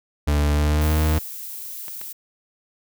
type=tone with pitch glide; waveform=40% pulse; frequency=73.42 to 77.61 Hz; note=D2 to D#2; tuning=0 to -4 cents; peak=-16 dBFS; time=0.27-1.19 s; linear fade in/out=10 ms; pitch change=+96 cents; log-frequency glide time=0.51-1.01 s
type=noise; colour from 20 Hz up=violet; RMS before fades=-34 dBFS; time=0.81-2.13 s; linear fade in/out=10 ms
type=clicks; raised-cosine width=0.3 ms; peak=-22 dBFS; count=2; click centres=1.882 / 2.014 s
effects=none